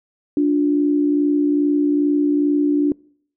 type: tone pair together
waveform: sine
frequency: 291.7 / 354.1 Hz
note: D4 / F4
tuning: -12 / +24 cents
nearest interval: minor third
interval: 336 cents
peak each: -14 / -23 dBFS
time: 0.37-2.92 s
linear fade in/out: 2 ms
effects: noise-tail reverb RT60 0.6 s tail -25 dB re dry